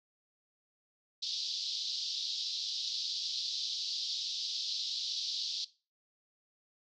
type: band-pass noise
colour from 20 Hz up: white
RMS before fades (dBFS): -37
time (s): 1.22-5.65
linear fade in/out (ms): 10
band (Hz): 3500 to 5100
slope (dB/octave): 48
effects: noise-tail reverb RT60 0.3 s tail -17 dB re dry